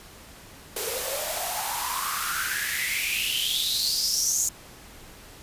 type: noise with high-pass filter sweep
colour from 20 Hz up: white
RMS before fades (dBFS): -27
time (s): 0.76-4.49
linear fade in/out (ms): 5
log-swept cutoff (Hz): 420 to 7000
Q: 8.7
effects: pink hiss -47 dBFS RMS until 5.42 s + resampled to 32000 Hz